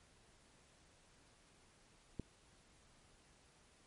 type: click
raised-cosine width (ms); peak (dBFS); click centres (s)
3; -29; 2.197
effects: pink hiss -68 dBFS RMS until 3.86 s + MP3 48 kbps